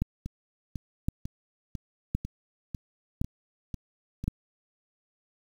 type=two click trains; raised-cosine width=5 ms; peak=-14 / -22 dBFS; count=5 / 9; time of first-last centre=0.02-4.28 / 0.26-4.24 s; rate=0.939 / 2.01 Hz; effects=8-bit